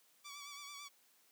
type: tone with vibrato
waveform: 10% pulse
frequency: 1147 Hz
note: D6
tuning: 41 cents flat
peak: -40 dBFS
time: 0.24-0.89 s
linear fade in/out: 20 ms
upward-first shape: sine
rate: 9 Hz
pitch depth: 41 cents each way
effects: white hiss -70 dBFS RMS until 1.31 s + high-pass 200 Hz 12 dB/octave